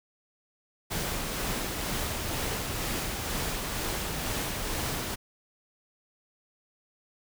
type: noise with tremolo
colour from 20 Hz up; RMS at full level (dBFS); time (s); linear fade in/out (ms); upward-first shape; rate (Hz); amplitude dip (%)
pink; -31; 0.9-5.16; 20; sine; 2.1; 25
effects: none